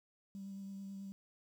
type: tone with vibrato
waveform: triangle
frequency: 196 Hz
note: G3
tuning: in tune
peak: -40 dBFS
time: 0.35-1.12 s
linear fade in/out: 0 ms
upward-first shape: triangle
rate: 9.2 Hz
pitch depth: 20 cents each way
effects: tanh soft clip ceiling -41 dBFS + 11-bit